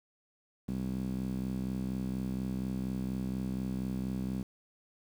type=tone with band-pass filter; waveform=sawtooth; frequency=64.2 Hz; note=C2; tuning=32 cents flat; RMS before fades=-35 dBFS; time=0.68-4.43 s; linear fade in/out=5 ms; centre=210 Hz; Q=3.1; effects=9-bit